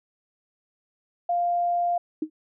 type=tone; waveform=sine; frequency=698.5 Hz; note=F5; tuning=in tune; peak=-21 dBFS; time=1.29-1.98 s; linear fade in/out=5 ms
type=tone with exponential decay; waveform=sine; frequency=311.3 Hz; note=D#4; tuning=1 cent sharp; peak=-20 dBFS; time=2.22-2.3 s; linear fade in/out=5 ms; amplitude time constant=17 ms
effects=none